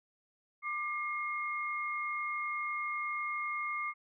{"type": "tone pair together", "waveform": "sine", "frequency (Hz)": [1189, 2141], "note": ["D6", "C7"], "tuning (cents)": [21, 39], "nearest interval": "minor seventh", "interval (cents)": 1018, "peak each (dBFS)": [-36, -36], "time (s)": [0.62, 3.94], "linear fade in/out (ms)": 50, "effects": []}